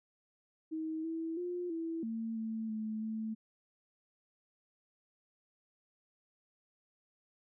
sine tone with pitch steps, 317.3 / 326.2 / 354.3 / 328.6 / 225.7 / 222.3 / 217.5 / 220.1 Hz, D#4 / E4 / F4 / E4 / A3 / A3 / A3 / A3, +34 / -18 / +25 / -5 / +44 / +18 / -20 / +1 cents, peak -35 dBFS, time 0.71-3.35 s, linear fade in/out 20 ms, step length 330 ms, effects none

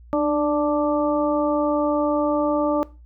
harmonic tone with a mistuned harmonic, 293.7 Hz, D4, in tune, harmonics 1 / 2 / 3 / 4, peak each -21 / -21 / -28 / -28 dBFS, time 0.13-2.83 s, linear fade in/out 0 ms, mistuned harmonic 1, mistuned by +36 cents, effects noise-tail reverb RT60 0.3 s tail -20 dB re dry + added 59 Hz sine -43 dBFS peak until 3.05 s

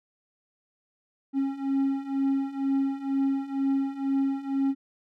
triangle beating tone pair, 271.4 / 273.5 Hz, C#4 / C#4, -36 / -23 cents, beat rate 2.1 Hz, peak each -27 / -24 dBFS, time 1.33-4.75 s, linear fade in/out 50 ms, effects none

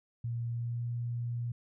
sine tone with pitch glide, 117.7 to 119.27 Hz, A#2 to A#2, +17 to +40 cents, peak -32 dBFS, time 0.24-1.52 s, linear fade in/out 5 ms, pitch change +23 cents, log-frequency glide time 0.49-0.86 s, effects none

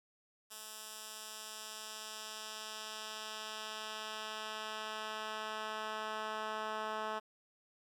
10% pulse tone with band-pass filter sweep, 216.5 Hz, A3, 28 cents flat, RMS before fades -43 dBFS, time 0.5-7.2 s, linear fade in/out 20 ms, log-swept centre 10000 to 1200 Hz, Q 0.74, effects 11-bit

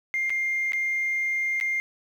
sine tone with dropouts, 2110 Hz, C7, 14 cents sharp, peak -22 dBFS, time 0.14-1.8 s, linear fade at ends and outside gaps 0 ms, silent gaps 0.296-0.303 / 0.721-0.733 / 1.601-1.611 s, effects tanh soft clip ceiling -20 dBFS + 9-bit

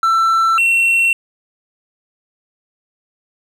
triangle tone pair in turn, 1337 / 2718 Hz, E6 / F7, +24 / -48 cents, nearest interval octave, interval 1228 cents, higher second, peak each -9 dBFS, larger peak neither, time 0.03-0.58 / 0.58-1.13 s, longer neither, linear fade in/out 2 ms, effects none

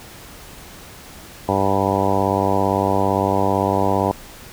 harmonic tone, 97.7 Hz, G2, 5 cents flat, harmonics 1 / 2 / 3 / 4 / 5 / 6 / 7 / 8 / 9 / 10, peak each -25 / -25 / -25 / -25 / -25 / -25 / -25 / -25 / -25 / -25 dBFS, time 1.48-4.12 s, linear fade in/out 10 ms, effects pink hiss -40 dBFS RMS until 4.52 s

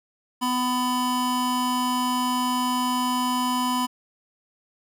square tone pair together, 250 / 1000 Hz, B3 / B5, +21 / +21 cents, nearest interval 2 octaves, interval 2400 cents, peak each -26 / -25 dBFS, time 0.41-3.87 s, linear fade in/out 20 ms, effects none

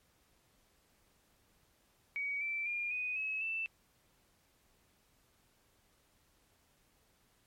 sine tone with pitch steps, 2259 / 2333 / 2410 / 2489 / 2571 / 2656 Hz, C#7 / D7 / D7 / D#7 / E7 / E7, +32 / -12 / +44 / 0 / -44 / +12 cents, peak -34 dBFS, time 2.16-3.66 s, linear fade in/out 0 ms, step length 250 ms, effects pink hiss -71 dBFS RMS until 7.46 s + MP3 64 kbps

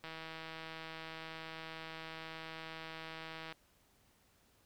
click train, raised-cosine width 0.3 ms, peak -30 dBFS, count 562, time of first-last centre 0.04-3.524 s, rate 161 Hz, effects pink hiss -70 dBFS RMS until 4.65 s

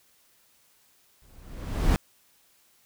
brown noise with exponential growth, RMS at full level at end -18 dBFS, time 1.22-1.96 s, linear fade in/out 0 ms, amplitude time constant 160 ms, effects white hiss -63 dBFS RMS until 2.85 s

